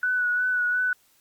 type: tone with vibrato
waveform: sine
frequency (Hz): 1480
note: F#6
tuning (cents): 0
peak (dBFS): -21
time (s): 0.03-0.93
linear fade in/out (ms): 2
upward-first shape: sine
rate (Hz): 2.8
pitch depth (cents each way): 25
effects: white hiss -62 dBFS RMS until 1.2 s + Opus 48 kbps